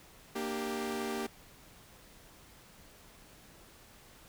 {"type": "chord", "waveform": "sawtooth", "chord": "G minor", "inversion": "first", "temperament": "equal with one note detuned", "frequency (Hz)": [233.1, 299.1, 392], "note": ["Bb3", "D4", "G4"], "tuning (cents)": [0, 32, 0], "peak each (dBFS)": [-34, -39, -33], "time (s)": [0.35, 1.27], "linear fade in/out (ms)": 10, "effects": ["pink hiss -57 dBFS RMS until 4.28 s"]}